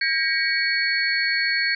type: tone cluster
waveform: sine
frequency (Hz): 1611 / 1903 / 2244 / 4396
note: G6 / A#6 / C#7 / C#8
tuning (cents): +47 / +35 / +21 / -15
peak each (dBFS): -25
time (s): 0.01-1.75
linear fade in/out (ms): 5
effects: none